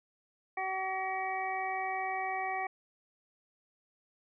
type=harmonic tone; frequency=379.4 Hz; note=F#4; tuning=43 cents sharp; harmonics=1 / 2 / 3 / 5 / 6; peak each=-44 / -34 / -42 / -40 / -40 dBFS; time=0.57-2.67 s; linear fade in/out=5 ms; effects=none